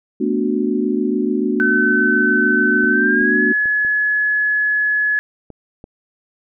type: chord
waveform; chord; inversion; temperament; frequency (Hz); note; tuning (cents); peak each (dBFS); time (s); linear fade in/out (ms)
sine; B minor seventh; third; equal; 220 / 246.9 / 293.7 / 370; A3 / B3 / D4 / F#4; 0 / 0 / 0 / 0; -21; 0.2-3.53; 10
type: tone with pitch glide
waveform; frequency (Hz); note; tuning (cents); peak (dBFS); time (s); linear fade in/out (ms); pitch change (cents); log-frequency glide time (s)
sine; 1523 to 1699.7; F#6 to G#6; +50 to +40; -14; 1.6-5.19; 0; +190; 2.89-3.41
type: clicks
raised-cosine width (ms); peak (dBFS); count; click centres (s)
2; -23; 6; 2.841 / 3.213 / 3.657 / 3.849 / 5.503 / 5.841
effects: none